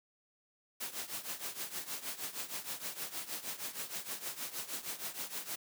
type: noise with tremolo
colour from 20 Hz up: white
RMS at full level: -38 dBFS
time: 0.8-5.56 s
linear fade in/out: 10 ms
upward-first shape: triangle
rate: 6.4 Hz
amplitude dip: 85%
effects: high-pass 150 Hz 12 dB/octave